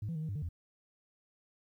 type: tone with pitch steps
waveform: sine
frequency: 105 / 166.5 / 155.3 / 158.3 / 99.6 / 149.9 / 85.1 Hz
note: G#2 / E3 / D#3 / D#3 / G2 / D3 / F2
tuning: +19 / +18 / -3 / +30 / +28 / +36 / -44 cents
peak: -33 dBFS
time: 0.02-0.489 s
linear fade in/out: 5 ms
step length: 67 ms
effects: tanh soft clip ceiling -32 dBFS + 12-bit